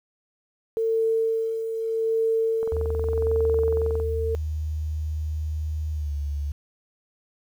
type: tone with tremolo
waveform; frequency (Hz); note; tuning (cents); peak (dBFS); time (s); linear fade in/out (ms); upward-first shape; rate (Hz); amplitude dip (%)
sine; 449.5; A4; +37; -19; 0.77-4.35; 0; sine; 0.82; 55
type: click train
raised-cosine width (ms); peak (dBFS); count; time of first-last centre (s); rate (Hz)
1; -23; 31; 2.63-4; 21.9
type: tone with pitch glide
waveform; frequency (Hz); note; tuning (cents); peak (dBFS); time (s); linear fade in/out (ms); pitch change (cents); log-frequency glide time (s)
sine; 77.2 to 72.03; D#2 to D2; -13 to -33; -25; 2.72-6.52; 5; -120; 5.92-6.14
effects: 9-bit